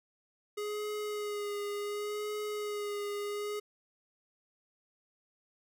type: tone with vibrato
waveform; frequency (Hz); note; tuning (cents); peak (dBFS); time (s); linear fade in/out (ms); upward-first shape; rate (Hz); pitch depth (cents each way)
square; 415.3; G#4; 0; -35; 0.57-3.6; 10; sine; 0.69; 24
effects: none